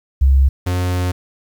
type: tone pair in turn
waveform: sine / 45% pulse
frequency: 67.4 / 90.17 Hz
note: C#2 / F#2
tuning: -48 / -44 cents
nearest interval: perfect fourth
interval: 504 cents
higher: second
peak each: -8 / -16 dBFS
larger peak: first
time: 0.21-0.49 / 0.66-1.12 s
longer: second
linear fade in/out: 10 ms
effects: 8-bit